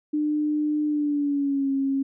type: tone with pitch glide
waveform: sine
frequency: 300.4 to 272.3 Hz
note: D4 to C#4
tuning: +39 to -31 cents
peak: -21 dBFS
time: 0.13-2.03 s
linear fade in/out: 10 ms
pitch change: -170 cents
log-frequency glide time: 0.86-1.71 s
effects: none

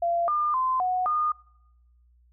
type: tone with pitch steps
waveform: sine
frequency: 686 / 1204 / 1033 / 735 / 1222 Hz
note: F5 / D6 / C6 / F#5 / D#6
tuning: -31 / +43 / -22 / -12 / -32 cents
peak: -22 dBFS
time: 0.02-1.32 s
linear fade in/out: 5 ms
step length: 260 ms
effects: noise-tail reverb RT60 0.9 s tail -24 dB re dry + added 60 Hz sine -57 dBFS peak until 2.32 s

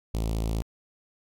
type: tone with notch filter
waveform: sawtooth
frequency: 55 Hz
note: A1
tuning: in tune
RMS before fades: -28 dBFS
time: 0.14-0.62 s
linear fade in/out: 0 ms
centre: 1600 Hz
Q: 0.66
effects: AAC 64 kbps

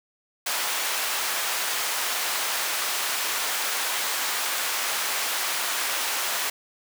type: high-pass noise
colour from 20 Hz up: pink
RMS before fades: -27 dBFS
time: 0.46-6.5 s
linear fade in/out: 5 ms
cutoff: 950 Hz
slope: 12 dB/octave
effects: none

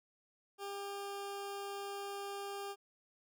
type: tone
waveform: 20% pulse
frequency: 399.9 Hz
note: G4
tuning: 35 cents sharp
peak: -36 dBFS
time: 0.58-2.76 s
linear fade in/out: 50 ms
effects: none

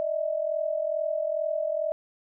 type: tone pair together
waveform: sine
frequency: 601 / 643.3 Hz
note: D5 / E5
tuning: +40 / -42 cents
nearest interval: minor second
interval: 118 cents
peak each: -28 dBFS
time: 0-1.92 s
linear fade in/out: 0 ms
effects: none

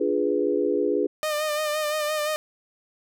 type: chord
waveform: sine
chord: D diminished seventh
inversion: none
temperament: equal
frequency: 293.7 / 349.2 / 415.3 / 493.9 Hz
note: D4 / F4 / Ab4 / Cb5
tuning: 0 / 0 / 0 / 0 cents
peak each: -27 / -27 / -24 / -27 dBFS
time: 0-1.07 s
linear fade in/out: 10 ms
type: tone with vibrato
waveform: sawtooth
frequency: 607 Hz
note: D#5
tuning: 43 cents flat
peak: -20 dBFS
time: 1.23-2.36 s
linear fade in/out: 0 ms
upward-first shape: sine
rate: 5.8 Hz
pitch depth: 38 cents each way
effects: none

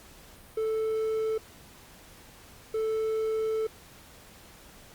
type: tone bursts at uneven times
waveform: triangle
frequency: 440 Hz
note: A4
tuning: in tune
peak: -24 dBFS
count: 2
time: 0.57-1.38 / 2.74-3.67 s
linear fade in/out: 5 ms
effects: pink hiss -52 dBFS RMS until 4.94 s + Opus 48 kbps

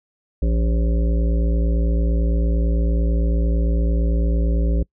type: harmonic tone with a mistuned harmonic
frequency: 57.1 Hz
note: A#1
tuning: 35 cents flat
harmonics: 1 / 3 / 5 / 7 / 9 / 10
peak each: -16 / -26 / -30 / -33 / -35 / -36 dBFS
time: 0.42-4.83 s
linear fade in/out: 5 ms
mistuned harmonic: 10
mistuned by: -25 cents
effects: noise-tail reverb RT60 0.1 s tail -25 dB re dry

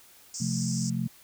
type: band-pass noise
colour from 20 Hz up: pink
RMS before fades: -37 dBFS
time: 0.34-0.9 s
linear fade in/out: 2 ms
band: 5000 to 8300 Hz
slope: 96 dB/octave
type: chord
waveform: sine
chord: F major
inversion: second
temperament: equal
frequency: 130.81 / 174.61 / 220 Hz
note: C3 / F3 / A3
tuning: 0 / 0 / 0 cents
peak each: -31 dBFS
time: 0.4-1.08 s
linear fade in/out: 10 ms
effects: white hiss -55 dBFS RMS until 1.23 s

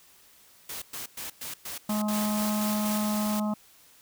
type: noise bursts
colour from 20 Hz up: white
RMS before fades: -37 dBFS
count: 10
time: 0.69-2.98 s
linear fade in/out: 5 ms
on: 130 ms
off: 110 ms
type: harmonic tone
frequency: 211.2 Hz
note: G#3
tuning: 29 cents sharp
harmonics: 1 / 3 / 4 / 5 / 6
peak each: -26 / -36 / -38 / -40 / -42 dBFS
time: 1.89-3.54 s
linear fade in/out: 5 ms
type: noise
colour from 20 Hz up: white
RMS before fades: -36 dBFS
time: 2.08-3.4 s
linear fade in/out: 5 ms
effects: white hiss -57 dBFS RMS until 4.01 s

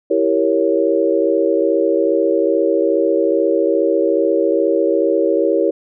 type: chord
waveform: sine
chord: E diminished seventh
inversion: none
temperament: equal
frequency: 329.6 / 392 / 466.2 / 554.4 Hz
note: E4 / G4 / Bb4 / Db5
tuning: 0 / 0 / 0 / 0 cents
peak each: -18 dBFS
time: 0.1-5.71 s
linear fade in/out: 10 ms
effects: none

